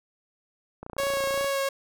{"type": "click train", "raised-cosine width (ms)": 1, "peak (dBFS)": -24, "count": 19, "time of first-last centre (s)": [0.83, 1.444], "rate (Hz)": 29.3}
{"type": "tone with vibrato", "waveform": "sawtooth", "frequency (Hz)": 551, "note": "C#5", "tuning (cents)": -11, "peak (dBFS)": -21, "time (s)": [0.98, 1.69], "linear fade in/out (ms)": 5, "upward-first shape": "sine", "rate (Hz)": 2.7, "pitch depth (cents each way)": 14}
{"effects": []}